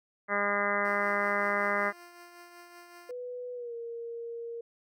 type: harmonic tone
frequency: 203.1 Hz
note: G#3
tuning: 38 cents flat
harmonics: 1 / 2 / 3 / 4 / 5 / 6 / 7 / 8 / 9 / 10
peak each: -39 / -37 / -33 / -39 / -37 / -33 / -37 / -35 / -36 / -34 dBFS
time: 0.28-1.93 s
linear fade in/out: 50 ms
type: tone with tremolo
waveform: 10% pulse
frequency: 348.6 Hz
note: F4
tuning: 3 cents flat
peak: -39 dBFS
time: 0.85-3.11 s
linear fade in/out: 0 ms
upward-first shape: triangle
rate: 5.3 Hz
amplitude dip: 45%
type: tone with pitch glide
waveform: sine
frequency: 493.9 to 466.2 Hz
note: B4 to A#4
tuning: 0 to 0 cents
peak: -36 dBFS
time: 3.09-4.61 s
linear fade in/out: 5 ms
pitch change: -100 cents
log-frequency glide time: 3.54-3.74 s
effects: none